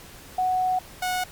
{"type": "tone pair in turn", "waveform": ["sine", "sawtooth"], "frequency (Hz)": [740, 732.8], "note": ["F#5", "F#5"], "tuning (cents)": [0, -17], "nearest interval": "unison", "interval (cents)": 17, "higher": "first", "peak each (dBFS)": [-20, -20], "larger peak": "neither", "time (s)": [[0.38, 0.79], [1.02, 1.24]], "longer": "first", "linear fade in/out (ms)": 5, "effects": ["pink hiss -45 dBFS RMS until 1.31 s", "MP3 96 kbps"]}